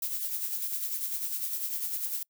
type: noise with tremolo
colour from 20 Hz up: violet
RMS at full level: -31 dBFS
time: 0.02-2.23 s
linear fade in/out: 5 ms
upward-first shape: sine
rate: 10 Hz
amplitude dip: 50%
effects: noise-tail reverb RT60 0.1 s tail -26 dB re dry